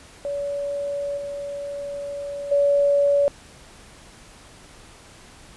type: tone with level steps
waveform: sine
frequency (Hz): 569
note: C#5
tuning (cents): +45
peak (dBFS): -24 / -28 / -15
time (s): 0.25-3.28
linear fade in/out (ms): 0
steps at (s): 1.17 / 2.51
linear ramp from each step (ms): 10
effects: pink hiss -47 dBFS RMS until 5.56 s + resampled to 24000 Hz